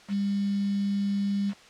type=tone with quantisation; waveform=sine; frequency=200.1 Hz; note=G3; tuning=36 cents sharp; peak=-24 dBFS; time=0.08-1.54 s; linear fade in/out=50 ms; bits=7; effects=white hiss -52 dBFS RMS until 1.69 s + low-pass 5000 Hz 12 dB/octave